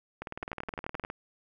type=two click trains; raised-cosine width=0.5 ms; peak=-20 / -22 dBFS; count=8 / 18; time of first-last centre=0.43-1.039 / 0.22-1.101 s; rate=11.5 / 19.3 Hz; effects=none